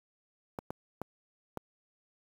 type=clicks; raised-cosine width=1 ms; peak=-22 dBFS; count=4; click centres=0.588 / 0.705 / 1.016 / 1.573 s; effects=high-pass 80 Hz 12 dB/octave + 8-bit